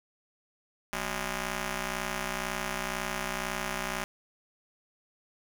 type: ring-modulated tone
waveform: 5% pulse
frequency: 202 Hz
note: G#3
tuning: 48 cents flat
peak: -17 dBFS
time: 0.93-4.04 s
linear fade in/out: 0 ms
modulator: 435 Hz
effects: none